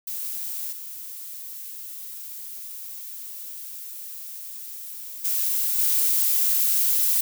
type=noise with level steps; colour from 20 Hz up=violet; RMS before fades=-31 / -37 / -24 / -21 dBFS; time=0.07-7.21 s; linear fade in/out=5 ms; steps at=0.72 / 5.24 / 5.78 s; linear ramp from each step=10 ms; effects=none